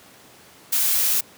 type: noise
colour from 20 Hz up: blue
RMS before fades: -20 dBFS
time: 0.72-1.21 s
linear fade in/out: 10 ms
effects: pink hiss -48 dBFS RMS until 1.37 s + high-pass 150 Hz 12 dB/octave